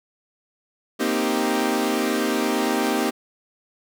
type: chord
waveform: sawtooth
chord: C minor seventh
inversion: third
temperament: equal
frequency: 233.1 / 261.6 / 311.1 / 392 Hz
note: Bb3 / C4 / Eb4 / G4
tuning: 0 / 0 / 0 / 0 cents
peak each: -22 dBFS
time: 0.99-3.11 s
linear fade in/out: 20 ms
effects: none